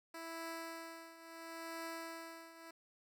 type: tone with tremolo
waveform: 10% pulse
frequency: 329.6 Hz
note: E4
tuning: in tune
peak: -34 dBFS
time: 0.14-2.71 s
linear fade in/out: 5 ms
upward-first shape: triangle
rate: 0.73 Hz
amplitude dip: 80%
effects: none